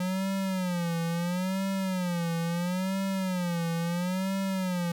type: tone with vibrato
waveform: square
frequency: 180 Hz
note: F#3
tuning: 47 cents flat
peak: -28 dBFS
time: 0-4.92 s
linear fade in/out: 5 ms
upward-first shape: sine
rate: 0.74 Hz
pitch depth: 130 cents each way
effects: none